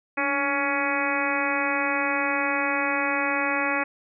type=harmonic tone with a mistuned harmonic; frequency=279.6 Hz; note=C#4; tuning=15 cents sharp; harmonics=1 / 2 / 3 / 4 / 5 / 6 / 7 / 8 / 9; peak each=-31 / -31 / -31 / -31 / -31 / -31 / -31 / -31 / -31 dBFS; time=0.17-3.84 s; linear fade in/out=10 ms; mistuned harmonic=1; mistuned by=+63 cents; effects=none